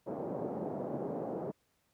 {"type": "band-pass noise", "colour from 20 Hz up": "white", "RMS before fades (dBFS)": -38, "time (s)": [0.06, 1.52], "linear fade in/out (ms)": 20, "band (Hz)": [140, 640], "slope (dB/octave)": 24, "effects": ["pink hiss -75 dBFS RMS until 1.93 s", "high-pass 60 Hz 12 dB/octave"]}